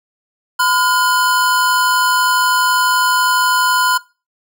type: tone pair together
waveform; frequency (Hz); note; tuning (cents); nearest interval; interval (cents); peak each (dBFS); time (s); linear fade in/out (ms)
square; 1009 / 1427; B5 / F6; +37 / +37; tritone; 600; -15; 0.59-3.98; 10
effects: noise-tail reverb RT60 0.3 s tail -21 dB re dry